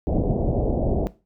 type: low-pass noise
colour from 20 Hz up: pink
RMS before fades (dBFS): -22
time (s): 0.07-1.07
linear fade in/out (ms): 0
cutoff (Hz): 710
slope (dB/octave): 48
effects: noise-tail reverb RT60 0.3 s tail -18 dB re dry